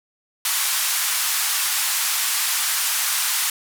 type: band-pass noise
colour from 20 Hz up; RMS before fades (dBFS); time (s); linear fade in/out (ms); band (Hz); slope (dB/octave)
white; -22; 0.45-3.5; 2; 920 to 14000; 24
effects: none